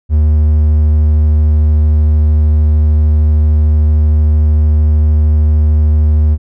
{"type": "tone", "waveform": "triangle", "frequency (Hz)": 76.1, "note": "D#2", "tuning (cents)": -38, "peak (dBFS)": -4, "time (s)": [0.09, 6.38], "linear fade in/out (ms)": 50, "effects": []}